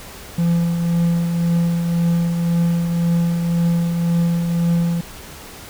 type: tone with tremolo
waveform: triangle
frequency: 170 Hz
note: F3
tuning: 46 cents flat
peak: -11 dBFS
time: 0.38-5.01 s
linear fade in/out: 5 ms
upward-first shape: triangle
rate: 1.9 Hz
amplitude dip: 45%
effects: pink hiss -37 dBFS RMS until 5.69 s